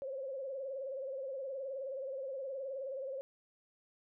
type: tone with vibrato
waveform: sine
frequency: 537 Hz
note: C5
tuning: 45 cents sharp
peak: -38 dBFS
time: 0.02-3.21 s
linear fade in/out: 0 ms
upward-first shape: sine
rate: 19 Hz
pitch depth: 77 cents each way
effects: none